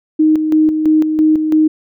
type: tone with tremolo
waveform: sine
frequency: 311.1 Hz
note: D#4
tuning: in tune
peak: -7 dBFS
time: 0.19-1.68 s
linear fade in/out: 10 ms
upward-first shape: square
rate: 3 Hz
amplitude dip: 50%
effects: none